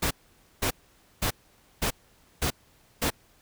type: noise bursts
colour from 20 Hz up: pink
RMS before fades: -26 dBFS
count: 6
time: 0.02-3.104 s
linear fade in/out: 10 ms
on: 89 ms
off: 510 ms
effects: pink hiss -61 dBFS RMS until 3.41 s